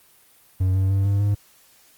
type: tone with pitch steps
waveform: triangle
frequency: 93.3 / 95.43 / 97.6 / 99.82 / 102.1 Hz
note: F#2 / G2 / G2 / G2 / G#2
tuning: +15 / -46 / -7 / +32 / -29 cents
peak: -15 dBFS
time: 0.6-1.35 s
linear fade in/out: 10 ms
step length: 150 ms
effects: white hiss -55 dBFS RMS until 1.97 s + Opus 32 kbps